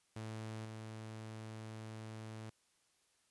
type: tone with level steps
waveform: sawtooth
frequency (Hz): 110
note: A2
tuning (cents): 0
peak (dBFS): -39 / -42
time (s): 0.16-2.5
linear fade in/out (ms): 5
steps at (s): 0.65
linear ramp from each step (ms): 2
effects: white hiss -75 dBFS RMS until 3.3 s + resampled to 24000 Hz

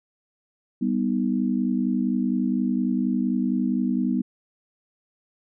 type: chord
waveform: sine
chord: G augmented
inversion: none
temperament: equal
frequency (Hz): 196 / 246.9 / 311.1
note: G3 / B3 / D#4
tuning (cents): 0 / 0 / 0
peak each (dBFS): -25 / -23 / -29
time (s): 0.81-4.22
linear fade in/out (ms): 10
effects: none

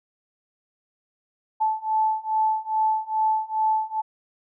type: beating tone pair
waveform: sine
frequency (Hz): 871 / 873.4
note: A5 / A5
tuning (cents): -18 / -13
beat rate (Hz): 2.4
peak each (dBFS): -24 / -23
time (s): 1.6-4.02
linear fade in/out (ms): 20
effects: none

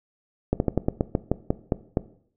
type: slowing click train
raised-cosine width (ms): 2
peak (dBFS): -7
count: 11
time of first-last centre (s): 0.53-1.972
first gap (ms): 71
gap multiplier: 1.15
effects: noise-tail reverb RT60 0.6 s tail -17 dB re dry

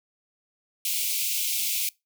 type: high-pass noise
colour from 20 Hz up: white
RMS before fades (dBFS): -27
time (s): 0.85-1.89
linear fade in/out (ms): 2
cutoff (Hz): 2200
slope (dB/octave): 96
effects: noise-tail reverb RT60 0.2 s tail -23 dB re dry

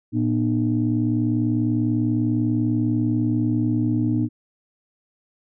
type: tone cluster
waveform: sine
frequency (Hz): 114.3 / 243.9 / 304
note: A#2 / B3 / D#4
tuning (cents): -34 / -21 / -40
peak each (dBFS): -22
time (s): 0.12-4.29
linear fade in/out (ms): 50
effects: tanh soft clip ceiling -10 dBFS

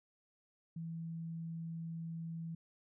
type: tone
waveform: sine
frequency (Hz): 164.81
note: E3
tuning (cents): 0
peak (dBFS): -40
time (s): 0.76-2.55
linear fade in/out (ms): 5
effects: none

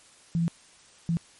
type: tone bursts at uneven times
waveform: sine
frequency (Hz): 167.7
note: E3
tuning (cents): +30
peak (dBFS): -22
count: 2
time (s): 0.35-0.48 / 1.09-1.17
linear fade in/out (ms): 0
effects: white hiss -55 dBFS RMS until 1.39 s + MP3 48 kbps

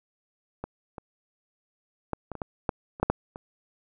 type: clicks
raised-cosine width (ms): 1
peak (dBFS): -19 / -24 / -14 / -21 / -23 / -17 / -10 / -26 / -8 / -7 / -24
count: 11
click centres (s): 0.64 / 0.982 / 2.133 / 2.317 / 2.353 / 2.418 / 2.692 / 2.999 / 3.03 / 3.1 / 3.359
effects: none

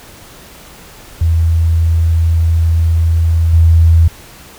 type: tone with level steps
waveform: sine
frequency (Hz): 82.41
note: E2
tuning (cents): 0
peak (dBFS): -8 / -4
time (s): 1.21-4.08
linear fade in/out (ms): 5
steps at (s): 3.53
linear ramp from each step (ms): 5
effects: pink hiss -37 dBFS RMS until 4.58 s

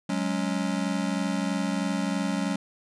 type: chord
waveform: square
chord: F# suspended second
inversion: none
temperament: just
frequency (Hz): 185 / 208.1 / 277.5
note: F#3 / G#3 / C#4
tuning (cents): 0 / +4 / +2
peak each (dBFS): -30 / -31 / -31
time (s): 0.09-2.56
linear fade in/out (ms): 5
effects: resampled to 22050 Hz

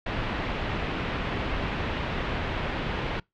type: low-pass noise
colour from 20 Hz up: pink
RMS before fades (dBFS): -30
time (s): 0.06-3.2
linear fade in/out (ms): 5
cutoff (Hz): 3200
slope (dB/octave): 24
effects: noise-tail reverb RT60 0.2 s tail -26 dB re dry

